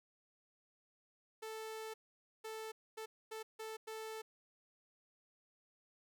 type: tone bursts at uneven times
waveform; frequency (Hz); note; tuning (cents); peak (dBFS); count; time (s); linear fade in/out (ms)
sawtooth; 440; A4; 0; -40; 6; 1.42-1.94 / 2.44-2.72 / 2.97-3.06 / 3.31-3.43 / 3.59-3.77 / 3.87-4.22; 10
effects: none